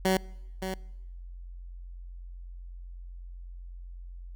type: tone with echo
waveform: 15% pulse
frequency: 188.6 Hz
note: F#3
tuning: 33 cents sharp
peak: -16 dBFS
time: 0.05-0.17 s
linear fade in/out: 2 ms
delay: 570 ms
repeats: 1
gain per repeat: -9 dB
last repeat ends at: 0.74 s
effects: noise-tail reverb RT60 1.0 s tail -25 dB re dry + added 44 Hz sine -40 dBFS peak until 4.35 s